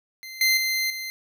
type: tone with level steps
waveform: 25% pulse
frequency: 2076 Hz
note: C7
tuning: 14 cents flat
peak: -33 / -14 / -19 / -27 dBFS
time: 0.23-1.1 s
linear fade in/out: 0 ms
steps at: 0.41 / 0.57 / 0.9 s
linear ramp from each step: 2 ms
effects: none